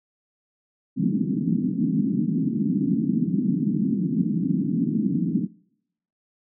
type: band-pass noise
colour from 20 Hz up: pink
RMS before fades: -23 dBFS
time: 0.96-5.48 s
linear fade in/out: 50 ms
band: 160 to 290 Hz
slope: 48 dB/octave
effects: noise-tail reverb RT60 0.8 s tail -25 dB re dry